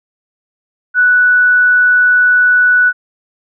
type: tone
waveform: sine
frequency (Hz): 1480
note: F#6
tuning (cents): 0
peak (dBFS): -6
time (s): 0.94-2.93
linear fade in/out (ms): 50
effects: none